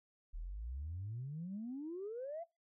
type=exponential sweep; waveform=sine; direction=up; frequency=37.02 to 698.5 Hz; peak=-40 dBFS; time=0.33-2.44 s; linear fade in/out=20 ms; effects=noise-tail reverb RT60 0.2 s tail -18 dB re dry + tanh soft clip ceiling -36 dBFS